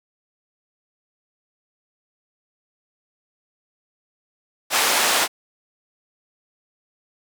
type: band-pass noise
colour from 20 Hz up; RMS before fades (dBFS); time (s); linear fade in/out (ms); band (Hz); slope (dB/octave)
pink; -19; 4.7-5.28; 50; 660 to 12000; 12
effects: none